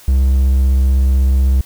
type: tone with vibrato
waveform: triangle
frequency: 66 Hz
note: C2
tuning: 16 cents sharp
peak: -7 dBFS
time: 0.08-1.61 s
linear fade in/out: 0 ms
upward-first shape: triangle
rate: 16 Hz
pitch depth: 22 cents each way
effects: white hiss -42 dBFS RMS until 1.65 s